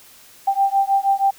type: beating tone pair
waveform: sine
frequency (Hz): 784 / 790.3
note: G5 / G5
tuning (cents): 0 / +14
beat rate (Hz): 6.3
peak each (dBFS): -18 / -18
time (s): 0.47-1.31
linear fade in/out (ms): 10
effects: white hiss -47 dBFS RMS until 1.38 s

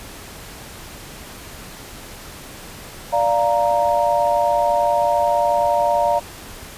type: chord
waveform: sine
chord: Bb major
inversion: first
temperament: equal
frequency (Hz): 587.3 / 698.5 / 932.3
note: D5 / F5 / Bb5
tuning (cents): 0 / 0 / 0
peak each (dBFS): -19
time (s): 3.12-6.2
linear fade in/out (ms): 20
effects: pink hiss -37 dBFS RMS until 6.77 s + resampled to 32000 Hz

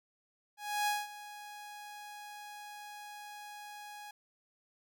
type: tone with ADSR envelope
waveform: sawtooth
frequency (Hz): 830.6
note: G#5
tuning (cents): 0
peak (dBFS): -25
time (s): 0.57-4.11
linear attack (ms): 300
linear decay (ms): 200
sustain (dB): -17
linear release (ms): 4
effects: none

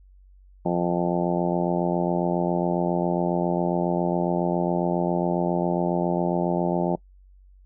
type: harmonic tone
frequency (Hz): 87.31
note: F2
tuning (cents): 0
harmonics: 2 / 3 / 4 / 5 / 6 / 7 / 8 / 9 / 10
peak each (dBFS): -25 / -32 / -27 / -34 / -33 / -29 / -34 / -32 / -34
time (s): 0.65-6.96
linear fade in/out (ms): 10
effects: noise-tail reverb RT60 0.1 s tail -23 dB re dry + added 47 Hz sine -49 dBFS peak until 7.65 s

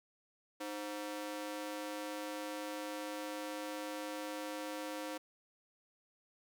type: ring-modulated tone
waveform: sawtooth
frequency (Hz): 416.3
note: G#4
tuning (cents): +4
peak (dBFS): -33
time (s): 0.6-5.18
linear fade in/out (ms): 10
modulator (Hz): 108
effects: none

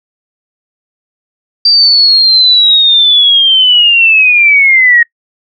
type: linear sweep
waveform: sine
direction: down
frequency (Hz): 4699 to 1864.7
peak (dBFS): -3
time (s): 1.65-5.03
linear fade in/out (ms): 5
effects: noise-tail reverb RT60 0.1 s tail -22 dB re dry

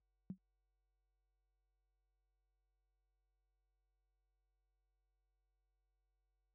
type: tone with exponential decay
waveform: sine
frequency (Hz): 188.2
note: F#3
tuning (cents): +30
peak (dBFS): -37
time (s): 0.3-0.38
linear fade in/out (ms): 0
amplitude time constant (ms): 17
effects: added 50 Hz sine -70 dBFS peak until 6.54 s + high-pass 100 Hz 12 dB/octave

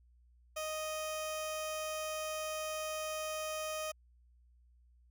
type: tone with notch filter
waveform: 15% pulse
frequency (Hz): 622.3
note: D#5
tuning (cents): 0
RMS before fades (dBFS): -39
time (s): 0.56-3.92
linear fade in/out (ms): 10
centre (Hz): 1700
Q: 1.4
effects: added 60 Hz sine -62 dBFS peak until 5.1 s

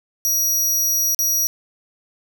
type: tone with dropouts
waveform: sawtooth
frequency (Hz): 5760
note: F#8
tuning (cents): -47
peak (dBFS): -14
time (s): 0.25-1.47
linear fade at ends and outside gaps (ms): 0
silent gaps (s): 1.147-1.19
effects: none

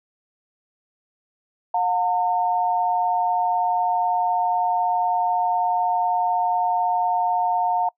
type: tone pair together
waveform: sine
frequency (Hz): 717.9 / 908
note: F5 / A#5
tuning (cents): +48 / -46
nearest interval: major third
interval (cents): 406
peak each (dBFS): -21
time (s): 1.74-7.89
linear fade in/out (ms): 5
effects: noise-tail reverb RT60 0.1 s tail -24 dB re dry

